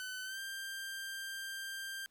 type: tone with pitch glide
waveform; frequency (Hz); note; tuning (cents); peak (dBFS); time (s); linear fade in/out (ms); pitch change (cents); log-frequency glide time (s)
sawtooth; 1512 to 1583.5; F#6 to G6; +37 to +17; -37; 0-2.06; 0; +80; 0.23-0.39
effects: pink hiss -75 dBFS RMS until 2.1 s